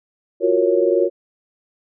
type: chord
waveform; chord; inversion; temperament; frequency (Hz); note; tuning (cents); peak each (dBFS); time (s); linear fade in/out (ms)
sine; Gb major seventh; third; equal; 349.2 / 370 / 466.2 / 554.4; F4 / Gb4 / Bb4 / Db5; 0 / 0 / 0 / 0; -19; 0.4-1.1; 50
effects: none